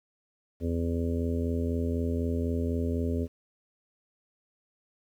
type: harmonic tone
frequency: 84 Hz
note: E2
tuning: 33 cents sharp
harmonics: 1 / 2 / 3 / 4 / 5 / 6 / 7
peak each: -29 / -40 / -31 / -42 / -35 / -41 / -42 dBFS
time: 0.6-3.28 s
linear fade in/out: 50 ms
effects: 10-bit